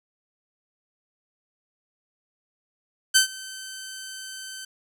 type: tone with ADSR envelope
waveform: 10% pulse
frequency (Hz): 1539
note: G6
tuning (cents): -32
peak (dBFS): -4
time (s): 3.14-4.65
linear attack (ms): 20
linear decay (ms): 110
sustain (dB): -23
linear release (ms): 5
effects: none